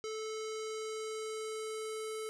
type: tone with low-pass filter sweep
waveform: square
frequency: 436.5 Hz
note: A4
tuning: 14 cents flat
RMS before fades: -40 dBFS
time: 0.04-2.29 s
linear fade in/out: 0 ms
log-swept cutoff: 6200 to 10000 Hz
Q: 2.2
effects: none